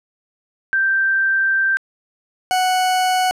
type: tone pair in turn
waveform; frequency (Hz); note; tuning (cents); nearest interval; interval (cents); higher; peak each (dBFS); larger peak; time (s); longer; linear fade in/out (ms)
sine / 40% pulse; 1568 / 740; G6 / F#5; 0 / 0; octave + minor second; 1300; first; -14; neither; 0.73-1.77 / 2.51-3.31; first; 0
effects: low-pass 12000 Hz 12 dB/octave